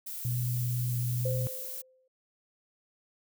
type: noise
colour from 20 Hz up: violet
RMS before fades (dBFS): -39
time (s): 0.06-1.82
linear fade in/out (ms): 10
type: tone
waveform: sine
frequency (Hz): 122.8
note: B2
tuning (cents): -9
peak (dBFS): -28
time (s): 0.25-1.47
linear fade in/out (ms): 0
type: tone with exponential decay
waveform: sine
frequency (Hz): 517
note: C5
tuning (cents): -21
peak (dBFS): -29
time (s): 1.25-2.08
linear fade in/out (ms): 5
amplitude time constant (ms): 180
effects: none